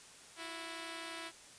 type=tone pair together; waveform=5% pulse; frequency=330.2 / 362.1 Hz; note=E4 / F#4; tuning=+3 / -37 cents; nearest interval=major second; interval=160 cents; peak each=-32 / -39 dBFS; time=0.36-1.32 s; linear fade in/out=50 ms; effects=white hiss -56 dBFS RMS until 1.58 s + resampled to 22050 Hz